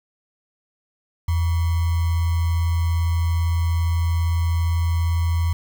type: tone with sample-and-hold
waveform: sine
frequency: 83.8 Hz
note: E2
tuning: 29 cents sharp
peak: -17 dBFS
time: 1.28-5.53 s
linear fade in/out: 5 ms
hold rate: 1050 Hz
effects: none